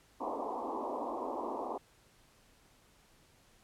white band-pass noise, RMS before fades -38 dBFS, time 0.2-1.78 s, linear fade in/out 10 ms, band 230 to 1100 Hz, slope 96 dB/octave, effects pink hiss -65 dBFS RMS until 3.63 s + low-pass 12000 Hz 12 dB/octave

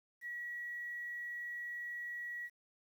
sine tone with quantisation, 1923 Hz, B6, 47 cents flat, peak -40 dBFS, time 0.21-2.5 s, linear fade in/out 50 ms, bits 11, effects none

